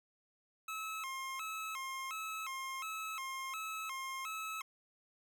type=tone with vibrato; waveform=25% pulse; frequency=1174.7 Hz; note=D6; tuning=in tune; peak=-36 dBFS; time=0.68-4.62 s; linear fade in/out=5 ms; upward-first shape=square; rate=1.4 Hz; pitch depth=170 cents each way; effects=none